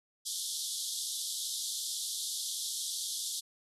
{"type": "band-pass noise", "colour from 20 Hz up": "pink", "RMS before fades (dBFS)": -37, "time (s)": [0.25, 3.41], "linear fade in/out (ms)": 20, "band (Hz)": [3300, 12000], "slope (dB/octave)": 96, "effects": []}